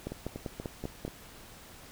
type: two click trains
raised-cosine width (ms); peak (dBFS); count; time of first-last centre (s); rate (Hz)
2; -21 / -24; 6 / 5; 0.07-1.05 / 0.12-1.079; 5.1 / 4.17
effects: pink hiss -51 dBFS RMS until 1.91 s